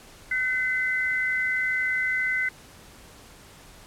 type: tone pair together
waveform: sine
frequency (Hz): 1520.6 / 2038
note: F#6 / C7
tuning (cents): +47 / -46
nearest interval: perfect fourth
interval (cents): 507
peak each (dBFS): -28 / -24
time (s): 0.31-2.49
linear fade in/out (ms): 5
effects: pink hiss -49 dBFS RMS until 3.86 s + low-pass 12000 Hz 12 dB/octave